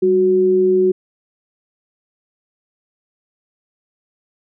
sine tone pair together, 195.8 / 369.6 Hz, G3 / F#4, -2 / -2 cents, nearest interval major seventh, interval 1100 cents, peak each -22 / -11 dBFS, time 0.02-0.92 s, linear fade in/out 10 ms, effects none

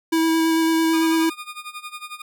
square tone with vibrato, 325 Hz, E4, 24 cents flat, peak -17 dBFS, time 0.12-1.3 s, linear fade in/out 10 ms, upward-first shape square, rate 9 Hz, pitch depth 9 cents each way
20% pulse tone with tremolo, 1222 Hz, D#6, 32 cents flat, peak -25 dBFS, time 0.93-2.22 s, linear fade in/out 5 ms, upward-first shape sine, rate 11 Hz, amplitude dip 85%
effects none

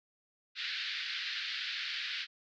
white band-pass noise, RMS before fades -38 dBFS, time 0.55-2.27 s, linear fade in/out 50 ms, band 1500 to 4500 Hz, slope 48 dB/octave, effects none

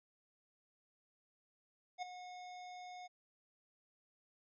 square tone with ADSR envelope, 725 Hz, F#5, 35 cents flat, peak -38 dBFS, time 1.98-3.08 s, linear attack 44 ms, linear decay 8 ms, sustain -11 dB, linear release 21 ms, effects resampled to 16000 Hz

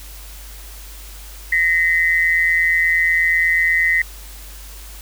sine tone pair together, 1864.7 / 2033 Hz, A#6 / B6, 0 / +50 cents, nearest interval minor second, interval 150 cents, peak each -16 dBFS, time 1.52-4.02 s, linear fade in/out 5 ms, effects added 50 Hz sine -35 dBFS peak until 5.01 s + white hiss -40 dBFS RMS until 5.01 s

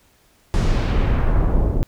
brown noise with low-pass filter sweep, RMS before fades -17 dBFS, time 0.54-1.83 s, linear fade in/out 0 ms, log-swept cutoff 8400 to 490 Hz, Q 1, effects pink hiss -57 dBFS RMS until 1.87 s

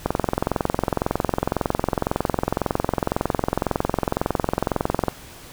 click train, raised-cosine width 1 ms, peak -5 dBFS, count 111, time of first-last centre 0.06-5.083 s, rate 21.9 Hz, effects pink hiss -42 dBFS RMS until 5.52 s

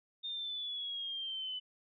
sine exponential sweep, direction down, 3657 to 2997 Hz, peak -37 dBFS, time 0.23-1.6 s, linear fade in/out 20 ms, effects none

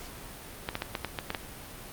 clicks, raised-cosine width 0.3 ms, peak -14 dBFS, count 8, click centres 0.689 / 0.754 / 0.821 / 0.952 / 1.047 / 1.188 / 1.304 / 1.348 s, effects pink hiss -44 dBFS RMS until 1.92 s + Opus 48 kbps

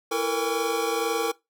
square tone cluster, 333.3 / 454.5 / 476.4 / 808 / 1134 Hz, E4 / A#4 / A#4 / G#5 / C#6, +19 / -44 / +38 / -48 / +39 cents, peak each -34 / -27 / -32 / -32 / -33 dBFS, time 0.11-1.32 s, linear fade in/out 10 ms, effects noise-tail reverb RT60 0.2 s tail -21 dB re dry

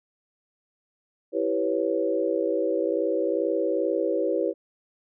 sine chord, C# half-diminished seventh, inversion first, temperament equal, 329.6 / 392 / 493.9 / 554.4 Hz, E4 / G4 / B4 / C#5, 0 / 0 / 0 / 0 cents, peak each -28 / -28 / -27 / -28 dBFS, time 1.32-4.54 s, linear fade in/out 50 ms, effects none

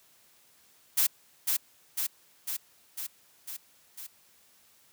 blue noise with echo, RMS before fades -24 dBFS, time 0.97-1.07 s, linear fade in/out 10 ms, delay 500 ms, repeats 6, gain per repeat -3 dB, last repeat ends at 4.07 s, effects white hiss -62 dBFS RMS until 4.92 s + high-pass 60 Hz 12 dB/octave

